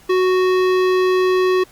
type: tone with hard clipping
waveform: sine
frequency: 370 Hz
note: F#4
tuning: in tune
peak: -15 dBFS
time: 0.09-1.64 s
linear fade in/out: 10 ms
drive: 17 dB
effects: pink hiss -48 dBFS RMS until 1.71 s + Opus 48 kbps